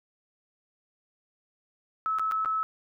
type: tone with dropouts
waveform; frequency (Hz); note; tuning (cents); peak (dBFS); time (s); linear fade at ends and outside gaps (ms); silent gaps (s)
sine; 1299; E6; -26; -25; 2.06-2.63; 0; 2.186-2.195 / 2.313-2.32 / 2.448-2.458
effects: none